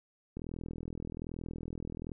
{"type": "click train", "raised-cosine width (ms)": 3, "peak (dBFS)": -27, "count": 73, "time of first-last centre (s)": [0.37, 2.118], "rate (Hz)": 41.2, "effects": []}